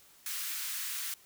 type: high-pass noise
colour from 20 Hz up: white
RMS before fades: -37 dBFS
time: 0.26-1.14 s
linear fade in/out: 2 ms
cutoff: 1300 Hz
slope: 24 dB/octave
effects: white hiss -60 dBFS RMS until 1.25 s